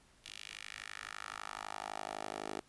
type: tone with high-pass filter sweep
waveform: 10% pulse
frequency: 51.91 Hz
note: G#1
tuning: in tune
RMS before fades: -45 dBFS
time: 0.24-2.61 s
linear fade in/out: 10 ms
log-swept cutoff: 3100 to 420 Hz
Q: 2
effects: pink hiss -66 dBFS RMS until 2.68 s + resampled to 24000 Hz